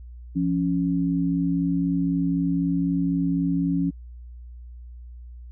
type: tone pair together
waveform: sine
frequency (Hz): 173.27 / 277.2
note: F3 / C#4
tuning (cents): -13 / 0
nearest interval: minor sixth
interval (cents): 813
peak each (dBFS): -23 / -23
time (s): 0.35-3.91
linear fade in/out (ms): 20
effects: added 60 Hz sine -38 dBFS peak until 5.51 s